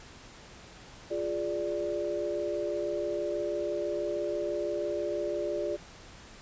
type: chord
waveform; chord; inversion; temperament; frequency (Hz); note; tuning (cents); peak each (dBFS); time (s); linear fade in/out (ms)
sine; D diminished; first; equal; 349.2 / 415.3 / 587.3; F4 / Ab4 / D5; 0 / 0 / 0; -34 / -35 / -32; 1.1-5.77; 20
effects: pink hiss -50 dBFS RMS until 6.41 s + resampled to 16000 Hz